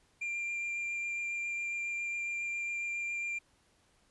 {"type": "tone with vibrato", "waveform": "triangle", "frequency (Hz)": 2384, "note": "D7", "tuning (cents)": 25, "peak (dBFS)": -32, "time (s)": [0.21, 3.39], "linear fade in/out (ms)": 10, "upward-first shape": "triangle", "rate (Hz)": 7.3, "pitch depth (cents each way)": 11, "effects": ["pink hiss -69 dBFS RMS until 4.1 s", "resampled to 24000 Hz"]}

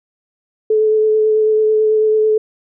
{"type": "tone with vibrato", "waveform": "sine", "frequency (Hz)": 432.5, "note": "A4", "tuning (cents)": -30, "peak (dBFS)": -10, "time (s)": [0.7, 2.38], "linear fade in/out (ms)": 5, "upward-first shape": "sine", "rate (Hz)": 9.1, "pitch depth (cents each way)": 13, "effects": []}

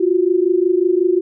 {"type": "tone pair together", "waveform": "sine", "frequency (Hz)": [347.2, 372.7], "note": ["F4", "F#4"], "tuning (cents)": [-10, 13], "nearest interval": "minor second", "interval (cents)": 123, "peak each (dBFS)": -15, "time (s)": [0, 1.21], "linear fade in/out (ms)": 10, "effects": []}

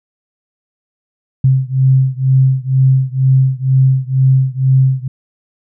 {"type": "beating tone pair", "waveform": "sine", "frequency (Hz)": [131.2, 133.3], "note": ["C3", "C3"], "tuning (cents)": [5, 33], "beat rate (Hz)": 2.1, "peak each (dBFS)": [-11, -12], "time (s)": [1.44, 5.08], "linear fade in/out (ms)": 5, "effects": []}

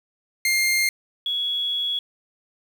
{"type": "tone pair in turn", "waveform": ["sawtooth", "sine"], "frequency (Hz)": [2114, 3356], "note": ["C7", "G#7"], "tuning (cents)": [17, 17], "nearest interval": "minor sixth", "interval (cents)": 800, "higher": "second", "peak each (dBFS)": [-15, -22], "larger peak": "first", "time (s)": [[0.45, 0.89], [1.26, 1.99]], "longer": "second", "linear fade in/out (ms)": 2, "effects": ["8-bit"]}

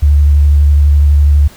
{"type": "tone with vibrato", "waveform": "sine", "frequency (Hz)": 72.6, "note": "D2", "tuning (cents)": -19, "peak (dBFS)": -4, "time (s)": [0.02, 1.48], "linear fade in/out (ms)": 10, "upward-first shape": "square", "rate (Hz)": 12, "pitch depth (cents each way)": 18, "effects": ["pink hiss -39 dBFS RMS until 1.56 s"]}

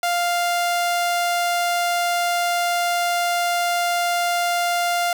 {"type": "tone", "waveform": "sawtooth", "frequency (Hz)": 698.5, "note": "F5", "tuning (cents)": 0, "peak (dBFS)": -15, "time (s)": [0.03, 5.13], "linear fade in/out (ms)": 2, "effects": []}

